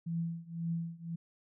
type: tone with tremolo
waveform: sine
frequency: 167.2 Hz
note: E3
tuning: 25 cents sharp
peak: -30 dBFS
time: 0.06-1.16 s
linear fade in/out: 10 ms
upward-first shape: triangle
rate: 1.9 Hz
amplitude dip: 95%
effects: none